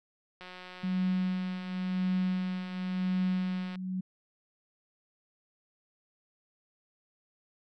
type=click train; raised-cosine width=0.3 ms; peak=-30 dBFS; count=610; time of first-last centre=0.41-3.756 s; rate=182 Hz
type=tone with tremolo; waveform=sine; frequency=185.9 Hz; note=F#3; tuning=8 cents sharp; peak=-25 dBFS; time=0.83-4.01 s; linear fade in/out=10 ms; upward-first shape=triangle; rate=0.94 Hz; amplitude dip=75%
effects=none